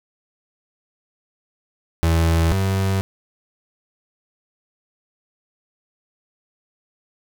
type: tone pair in turn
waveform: 35% pulse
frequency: 82.41 / 96.4 Hz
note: E2 / G2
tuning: 0 / -28 cents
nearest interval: minor third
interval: 272 cents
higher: second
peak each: -13 / -16 dBFS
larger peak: first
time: 2.03-2.52 / 2.52-3.01 s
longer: neither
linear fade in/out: 0 ms
effects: none